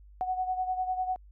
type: beating tone pair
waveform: sine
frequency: 740 / 750 Hz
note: F#5 / F#5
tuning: 0 / +23 cents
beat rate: 10 Hz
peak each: -29 / -35 dBFS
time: 0.21-1.16 s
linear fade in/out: 0 ms
effects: added 50 Hz sine -50 dBFS peak until 1.31 s